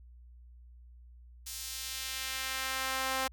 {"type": "tone with high-pass filter sweep", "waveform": "sawtooth", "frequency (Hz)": 263.3, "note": "C4", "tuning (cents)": 11, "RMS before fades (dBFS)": -36, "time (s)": [1.46, 3.28], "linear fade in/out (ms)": 10, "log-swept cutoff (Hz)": [6000, 750], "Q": 0.84, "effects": ["added 60 Hz sine -51 dBFS peak until 3.32 s"]}